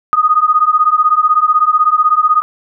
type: beating tone pair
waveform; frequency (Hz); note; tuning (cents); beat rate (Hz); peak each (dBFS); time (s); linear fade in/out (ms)
sine; 1233 / 1249; D#6 / D#6; -16 / +6; 16; -11; 0.13-2.42; 0
effects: none